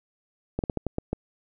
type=slowing click train; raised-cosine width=2 ms; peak=-13 dBFS; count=7; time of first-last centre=0.59-1.13 s; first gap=48 ms; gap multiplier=1.25; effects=none